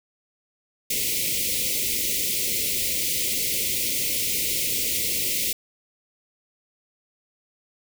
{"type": "band-stop noise", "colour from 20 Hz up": "white", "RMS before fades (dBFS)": -25, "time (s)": [0.9, 5.53], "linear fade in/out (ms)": 5, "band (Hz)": [560, 2000], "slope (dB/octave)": 96, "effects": []}